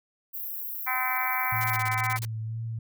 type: high-pass noise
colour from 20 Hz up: pink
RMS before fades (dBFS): -35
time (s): 0.33-1.78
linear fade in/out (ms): 20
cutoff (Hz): 12000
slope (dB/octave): 96
type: harmonic tone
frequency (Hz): 255.7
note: C4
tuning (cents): -40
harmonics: 3 / 4 / 5 / 6 / 7 / 8 / 9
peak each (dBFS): -33 / -31 / -34 / -36 / -37 / -33 / -33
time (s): 0.86-2.18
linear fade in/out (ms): 20
type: tone with vibrato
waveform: sine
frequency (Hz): 112.2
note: A2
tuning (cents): +34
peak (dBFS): -30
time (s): 1.52-2.79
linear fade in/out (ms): 5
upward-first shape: sine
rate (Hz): 2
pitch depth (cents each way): 30
type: noise bursts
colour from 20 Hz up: white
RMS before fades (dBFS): -37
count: 11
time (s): 1.61-2.25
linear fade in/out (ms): 0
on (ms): 30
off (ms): 31
effects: none